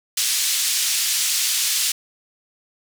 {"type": "band-pass noise", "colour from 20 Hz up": "white", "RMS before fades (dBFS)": -21, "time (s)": [0.17, 1.92], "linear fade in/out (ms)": 5, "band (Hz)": [3000, 8500], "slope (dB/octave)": 12, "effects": []}